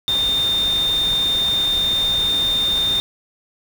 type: tone in noise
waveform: sine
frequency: 3629 Hz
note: A#7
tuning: 47 cents flat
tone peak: -16 dBFS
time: 0.08-3 s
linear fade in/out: 0 ms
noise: pink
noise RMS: -30 dBFS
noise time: 0.08-3 s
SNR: +11 dB
effects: none